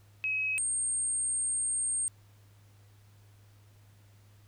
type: tone pair in turn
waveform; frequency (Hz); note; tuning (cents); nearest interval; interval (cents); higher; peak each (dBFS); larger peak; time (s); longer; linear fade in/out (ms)
sine; 2551 / 8581; D#7 / C9; +43 / +43; octave + major sixth; 2100; second; -28; neither; 0.24-0.58 / 0.58-2.08; second; 0
effects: added 102 Hz sine -56 dBFS peak until 4.47 s + pink hiss -66 dBFS RMS until 4.47 s